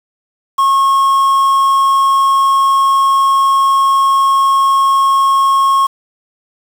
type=tone with quantisation; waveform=triangle; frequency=1088 Hz; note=C#6; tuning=33 cents flat; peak=-6 dBFS; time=0.58-5.87 s; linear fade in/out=10 ms; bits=5; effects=none